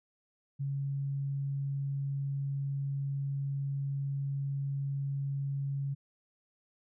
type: tone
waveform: sine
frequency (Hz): 138.9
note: C#3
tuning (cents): +4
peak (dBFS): -31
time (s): 0.59-5.95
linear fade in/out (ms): 20
effects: none